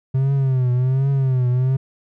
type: tone with vibrato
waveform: triangle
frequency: 130.81 Hz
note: C3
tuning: in tune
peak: -13 dBFS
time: 0.14-1.77 s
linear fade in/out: 10 ms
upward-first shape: triangle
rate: 1.3 Hz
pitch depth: 110 cents each way
effects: none